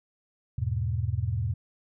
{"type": "chord", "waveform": "sine", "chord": "E major", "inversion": "none", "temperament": "equal", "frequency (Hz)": [82.41, 103.83, 123.47], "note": ["E2", "G#2", "B2"], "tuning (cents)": [0, 0, 0], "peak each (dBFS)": [-31, -29, -30], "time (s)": [0.58, 1.54], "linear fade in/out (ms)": 5, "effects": []}